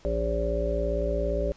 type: harmonic tone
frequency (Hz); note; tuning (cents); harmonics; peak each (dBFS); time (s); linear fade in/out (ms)
57.5; A#1; -23; 1 / 3 / 5 / 7 / 9 / 10; -28 / -36 / -38 / -32 / -34 / -29; 0.05-1.52; 0
effects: pink hiss -56 dBFS RMS until 1.56 s + resampled to 16000 Hz